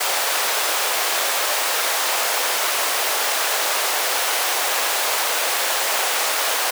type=high-pass noise; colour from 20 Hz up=pink; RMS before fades=-21 dBFS; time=0-6.71 s; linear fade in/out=10 ms; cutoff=530 Hz; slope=24 dB/octave; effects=none